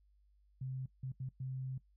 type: tone bursts at uneven times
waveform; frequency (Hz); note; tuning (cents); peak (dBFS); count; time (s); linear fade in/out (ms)
sine; 130.81; C3; 0; -38; 4; 0.61-0.86 / 1.03-1.12 / 1.2-1.29 / 1.4-1.78; 5
effects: noise-tail reverb RT60 0.1 s tail -19 dB re dry + added 50 Hz sine -66 dBFS peak until 1.96 s